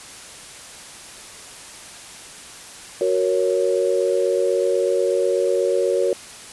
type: chord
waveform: sine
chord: F# major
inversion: none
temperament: equal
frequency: 370 / 466.2 / 554.4 Hz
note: F#4 / A#4 / C#5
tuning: 0 / 0 / 0 cents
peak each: -21 dBFS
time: 3.01-6.13 s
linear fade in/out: 2 ms
effects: white hiss -39 dBFS RMS until 6.52 s + resampled to 24000 Hz